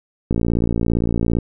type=click train; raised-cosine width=3 ms; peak=-6 dBFS; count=63; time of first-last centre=0.31-1.386 s; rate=57.6 Hz; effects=none